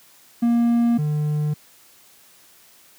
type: tone pair in turn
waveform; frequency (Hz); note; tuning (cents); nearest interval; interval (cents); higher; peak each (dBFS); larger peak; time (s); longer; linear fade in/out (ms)
triangle; 235.5 / 149.88; A#3 / D3; +18 / +36; minor sixth; 782; first; -13 / -17; first; 0.42-0.98 / 0.98-1.54; neither; 10
effects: white hiss -52 dBFS RMS until 2.98 s + high-pass 80 Hz 12 dB/octave